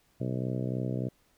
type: harmonic tone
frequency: 63.3 Hz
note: B1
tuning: 43 cents sharp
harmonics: 2 / 3 / 4 / 5 / 6 / 7 / 8 / 9 / 10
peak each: -32 / -36 / -38 / -40 / -42 / -43 / -44 / -45 / -46 dBFS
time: 0.2-1.09 s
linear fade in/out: 10 ms
effects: pink hiss -68 dBFS RMS until 1.37 s